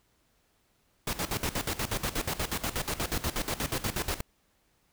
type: noise with tremolo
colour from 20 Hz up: pink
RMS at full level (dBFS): -30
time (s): 1.07-4.21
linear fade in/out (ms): 5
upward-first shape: square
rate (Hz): 8.3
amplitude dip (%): 80
effects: pink hiss -70 dBFS RMS until 4.92 s